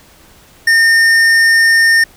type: tone with hard clipping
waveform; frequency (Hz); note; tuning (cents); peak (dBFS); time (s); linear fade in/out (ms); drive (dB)
sine; 1821; A#6; -41; -8; 0.67-2.04; 5; 10
effects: pink hiss -44 dBFS RMS until 2.16 s